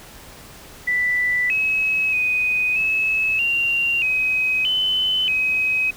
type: tone with pitch steps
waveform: sine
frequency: 1979 / 2563 / 2497 / 2586 / 2769 / 2529 / 3032 / 2533 Hz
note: B6 / E7 / D#7 / E7 / F7 / D#7 / F#7 / D#7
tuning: +3 / -49 / +6 / -34 / -15 / +28 / +42 / +30 cents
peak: -17 dBFS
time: 0.87-5.91 s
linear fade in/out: 10 ms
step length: 630 ms
effects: pink hiss -42 dBFS RMS until 5.96 s